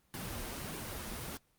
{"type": "noise with flanger", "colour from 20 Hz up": "pink", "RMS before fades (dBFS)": -41, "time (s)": [0.14, 1.37], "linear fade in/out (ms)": 0, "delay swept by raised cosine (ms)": [1.5, 7.4], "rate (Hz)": 1.6, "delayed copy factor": -0.65, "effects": ["pink hiss -72 dBFS RMS until 1.58 s", "Opus 24 kbps"]}